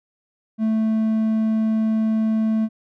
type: tone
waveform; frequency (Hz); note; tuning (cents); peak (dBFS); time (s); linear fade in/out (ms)
triangle; 220; A3; 0; -15; 0.58-2.69; 50
effects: none